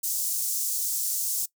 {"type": "high-pass noise", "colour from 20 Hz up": "pink", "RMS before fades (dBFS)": -28, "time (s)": [0.03, 1.46], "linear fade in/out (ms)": 10, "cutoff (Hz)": 6400, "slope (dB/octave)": 24, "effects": ["noise-tail reverb RT60 0.1 s tail -20 dB re dry"]}